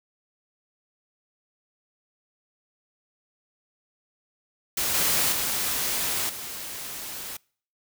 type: noise with level steps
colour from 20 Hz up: white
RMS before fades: -26 / -23 / -27 / -36 dBFS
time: 4.77-7.37 s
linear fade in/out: 5 ms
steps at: 4.94 / 5.32 / 6.29 s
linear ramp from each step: 5 ms
effects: noise-tail reverb RT60 0.5 s tail -26 dB re dry